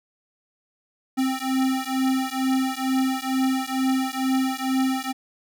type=beating tone pair; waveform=square; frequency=261.6 / 263.8 Hz; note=C4 / C4; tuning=0 / +14 cents; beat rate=2.2 Hz; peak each=-25 dBFS; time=1.17-5.13 s; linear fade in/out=20 ms; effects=none